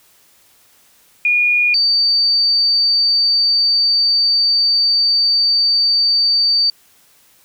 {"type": "tone pair in turn", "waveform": "sine", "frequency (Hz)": [2440, 4606], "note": ["D#7", "D8"], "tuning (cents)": [-34, -34], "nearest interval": "major seventh", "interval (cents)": 1100, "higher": "second", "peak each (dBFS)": -11, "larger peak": "neither", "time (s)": [[1.25, 1.74], [1.74, 6.7]], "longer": "second", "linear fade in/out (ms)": 2, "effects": ["white hiss -52 dBFS RMS until 7.44 s"]}